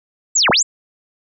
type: linear two-way sweep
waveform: sine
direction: down then up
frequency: 7902 to 99.1 to 7902 Hz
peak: -11 dBFS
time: 0.35-0.63 s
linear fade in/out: 10 ms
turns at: 0.5 s
effects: none